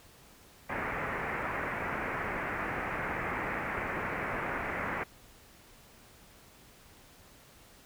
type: low-pass noise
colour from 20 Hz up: white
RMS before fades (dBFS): -35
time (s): 0.69-5.04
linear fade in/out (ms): 10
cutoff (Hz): 2200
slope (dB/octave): 48
effects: pink hiss -57 dBFS RMS until 7.85 s